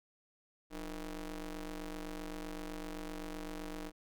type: ring-modulated tone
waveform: sawtooth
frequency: 162.9 Hz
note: E3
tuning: 20 cents flat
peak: -34 dBFS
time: 0.7-3.92 s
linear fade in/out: 50 ms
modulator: 139 Hz
effects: none